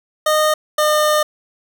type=tone pair in turn; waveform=25% pulse; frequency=615 / 606.5 Hz; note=D#5 / D#5; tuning=-20 / -44 cents; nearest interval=unison; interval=24 cents; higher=first; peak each=-9 dBFS; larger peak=neither; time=0.26-0.54 / 0.78-1.23 s; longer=second; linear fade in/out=5 ms; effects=none